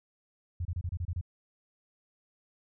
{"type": "tone bursts", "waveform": "sine", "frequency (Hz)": 87.31, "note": "F2", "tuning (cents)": 0, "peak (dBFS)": -30, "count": 8, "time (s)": [0.6, 1.212], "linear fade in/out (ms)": 5, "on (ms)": 52, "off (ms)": 28, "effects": []}